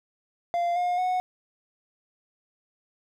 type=tone with pitch steps; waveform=triangle; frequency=693 / 713.3 / 734.2 Hz; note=F5 / F5 / F#5; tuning=-14 / +36 / -14 cents; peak=-21 dBFS; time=0.54-1.2 s; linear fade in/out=0 ms; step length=220 ms; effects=none